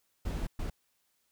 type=noise bursts at uneven times; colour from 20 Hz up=brown; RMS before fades=-34 dBFS; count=2; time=0.25-0.47 / 0.59-0.7 s; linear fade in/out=5 ms; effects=white hiss -75 dBFS RMS until 1.31 s